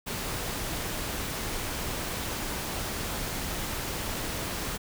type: noise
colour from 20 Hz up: pink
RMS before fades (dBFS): -33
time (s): 0.06-4.78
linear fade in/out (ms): 20
effects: none